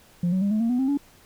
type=tone with pitch steps; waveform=sine; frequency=174.61 / 187.14 / 200.6 / 215 / 230.4 / 246.9 / 264.7 / 283.7 Hz; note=F3 / F#3 / G3 / A3 / A#3 / B3 / C4 / C#4; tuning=0 / +20 / +40 / -40 / -20 / 0 / +20 / +40 cents; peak=-18 dBFS; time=0.23-0.974 s; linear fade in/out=5 ms; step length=93 ms; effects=tanh soft clip ceiling -18 dBFS + pink hiss -54 dBFS RMS until 1.25 s